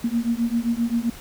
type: beating tone pair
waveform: sine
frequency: 230 / 237.6 Hz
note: A#3 / A#3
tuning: -23 / +33 cents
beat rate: 7.6 Hz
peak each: -23 dBFS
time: 0.04-1.1 s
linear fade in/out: 5 ms
effects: pink hiss -42 dBFS RMS until 1.2 s